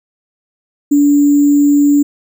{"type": "tone with sample-and-hold", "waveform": "sine", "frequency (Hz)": 288.1, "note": "D4", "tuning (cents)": -33, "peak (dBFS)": -6, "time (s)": [0.91, 2.03], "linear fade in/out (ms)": 10, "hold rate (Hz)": 7350, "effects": []}